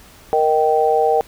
sine chord, Eb major, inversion second, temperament just, 466.7 / 622.3 / 777.8 Hz, Bb4 / Eb5 / G5, +2 / 0 / -14 cents, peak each -16 / -20 / -16 dBFS, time 0.33-1.21 s, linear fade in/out 0 ms, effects pink hiss -45 dBFS RMS until 1.27 s

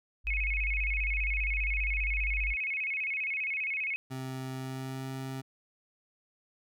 sine tone, 48.98 Hz, G1, 1 cent flat, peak -30 dBFS, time 0.24-2.56 s, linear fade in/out 50 ms
sine tone with vibrato, 2354 Hz, D7, 3 cents sharp, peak -30 dBFS, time 0.27-3.96 s, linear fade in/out 0 ms, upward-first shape square, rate 15 Hz, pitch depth 130 cents each way
25% pulse tone with pitch glide, 131.1 to 132.7 Hz, C3 to C3, +4 to +25 cents, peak -32 dBFS, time 4.1-5.42 s, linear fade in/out 20 ms, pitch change +21 cents, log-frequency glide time 4.55-5.09 s
effects none

